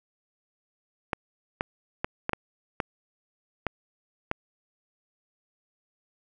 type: clicks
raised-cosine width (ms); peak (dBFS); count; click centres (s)
0.5; -11; 8; 1.132 / 1.609 / 2.045 / 2.294 / 2.333 / 2.802 / 3.667 / 4.314
effects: none